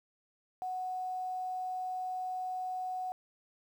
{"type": "tone with quantisation", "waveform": "sine", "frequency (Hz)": 740, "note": "F#5", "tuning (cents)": 0, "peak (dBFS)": -34, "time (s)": [0.62, 3.12], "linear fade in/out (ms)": 0, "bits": 10, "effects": []}